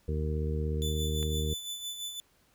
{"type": "harmonic tone", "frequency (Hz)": 76.7, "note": "D#2", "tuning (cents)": -24, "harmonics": [1, 2, 3, 4, 5, 6], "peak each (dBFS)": [-30, -35, -41, -46, -41, -38], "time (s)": [0.08, 1.54], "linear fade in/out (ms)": 5}
{"type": "tone with tremolo", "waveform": "sawtooth", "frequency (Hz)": 3497, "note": "A7", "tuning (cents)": -11, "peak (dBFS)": -31, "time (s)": [0.82, 2.2], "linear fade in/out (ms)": 0, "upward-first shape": "sine", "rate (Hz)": 5.9, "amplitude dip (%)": 55}
{"type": "click", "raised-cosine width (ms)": 0.3, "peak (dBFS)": -29, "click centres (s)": 1.229}
{"effects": ["pink hiss -67 dBFS RMS until 2.54 s"]}